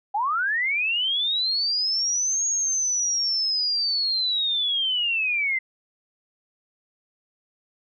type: linear two-way sweep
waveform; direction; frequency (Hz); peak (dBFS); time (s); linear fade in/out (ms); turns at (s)
sine; up then down; 781 to 6645 to 2041; -21; 0.14-5.59; 10; 2.47
effects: none